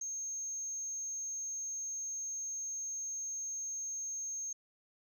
sine tone, 6420 Hz, G8, 40 cents sharp, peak -36 dBFS, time 0.01-4.53 s, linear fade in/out 5 ms, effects tanh soft clip ceiling -32 dBFS

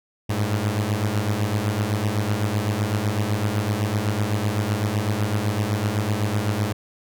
sawtooth beating tone pair, 101 / 108.9 Hz, G#2 / A2, -48 / -17 cents, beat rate 7.9 Hz, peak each -20 dBFS, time 0.29-6.73 s, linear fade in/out 10 ms, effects none

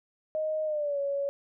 sine tone with pitch glide, 622.3 to 560.8 Hz, D#5 to C#5, 0 to +20 cents, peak -27 dBFS, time 0.35-1.29 s, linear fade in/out 0 ms, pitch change -180 cents, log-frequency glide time 0.65-0.99 s, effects none

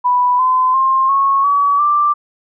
sine tone with pitch steps, 987.8 / 1023.2 / 1059.9 / 1097.9 / 1137.3 / 1178.1 Hz, B5 / C6 / C6 / C#6 / C#6 / D6, 0 / -39 / +22 / -17 / +44 / +5 cents, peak -10 dBFS, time 0.04-2.14 s, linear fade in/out 20 ms, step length 350 ms, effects none

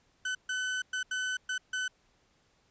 35% pulse tone bursts at uneven times, 1510 Hz, F#6, 35 cents sharp, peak -29 dBFS, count 6, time 0.25-0.35 / 0.49-0.82 / 0.93-1.03 / 1.11-1.37 / 1.49-1.58 / 1.73-1.88 s, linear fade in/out 5 ms, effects pink hiss -69 dBFS RMS until 2.7 s + resampled to 16000 Hz

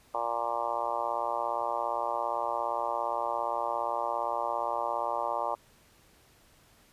harmonic tone, 117.4 Hz, A#2, 13 cents sharp, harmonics 3 / 4 / 5 / 6 / 7 / 8 / 9 / 10, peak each -46 / -42 / -35 / -37 / -35 / -35 / -36 / -39 dBFS, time 0.14-5.55 s, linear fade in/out 5 ms, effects pink hiss -61 dBFS RMS until 6.92 s + resampled to 32000 Hz

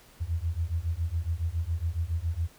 sine beating tone pair, 79.9 / 87.1 Hz, D#2 / F2, +47 / -4 cents, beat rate 7.2 Hz, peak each -30 dBFS, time 0.2-2.48 s, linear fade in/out 20 ms, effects pink hiss -56 dBFS RMS until 2.58 s

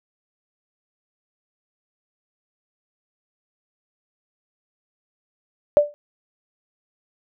sine tone with exponential decay, 587.3 Hz, D5, in tune, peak -6 dBFS, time 5.77-5.94 s, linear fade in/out 0 ms, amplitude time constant 35 ms, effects none

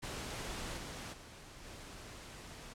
pink noise with level steps, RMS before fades -42 / -45 / -53 / -50 dBFS, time 0.02-2.74 s, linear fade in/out 20 ms, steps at 0.76 / 1.12 / 1.63 s, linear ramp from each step 20 ms, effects low-pass 9000 Hz 12 dB/octave

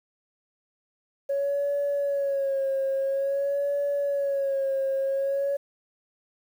sine tone with vibrato, 554.4 Hz, C#5, in tune, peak -22 dBFS, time 1.29-5.57 s, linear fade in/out 10 ms, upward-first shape sine, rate 0.49 Hz, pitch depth 47 cents each way, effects tanh soft clip ceiling -20 dBFS + 9-bit

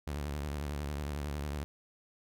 sawtooth tone with vibrato, 72.7 Hz, D2, 17 cents flat, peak -31 dBFS, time 0.07-1.64 s, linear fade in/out 0 ms, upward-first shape square, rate 11 Hz, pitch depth 72 cents each way, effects none

